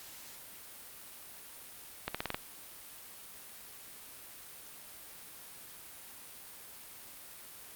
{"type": "accelerating click train", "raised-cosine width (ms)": 0.3, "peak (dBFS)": -17, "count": 6, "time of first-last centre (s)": [2.08, 2.345], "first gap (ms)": 66, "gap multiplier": 0.89, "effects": ["white hiss -50 dBFS RMS until 7.75 s", "Opus 48 kbps"]}